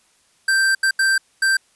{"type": "tone bursts at uneven times", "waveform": "square", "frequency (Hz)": 1568, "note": "G6", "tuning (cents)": 0, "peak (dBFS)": -15, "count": 4, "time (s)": [[0.48, 0.75], [0.83, 0.91], [0.99, 1.18], [1.42, 1.57]], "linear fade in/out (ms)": 5, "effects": ["white hiss -59 dBFS RMS until 1.75 s", "resampled to 24000 Hz"]}